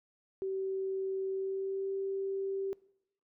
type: tone with pitch glide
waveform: sine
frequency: 383.9 to 389.3 Hz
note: G4 to G4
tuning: -36 to -12 cents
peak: -32 dBFS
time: 0.42-2.73 s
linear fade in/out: 0 ms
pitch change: +24 cents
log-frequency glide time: 1.3-1.91 s
effects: noise-tail reverb RT60 0.8 s tail -22 dB re dry